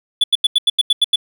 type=tone bursts; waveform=triangle; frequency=3446 Hz; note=A7; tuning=37 cents flat; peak=-8 dBFS; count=9; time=0.21-1.159 s; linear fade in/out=5 ms; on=29 ms; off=86 ms; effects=none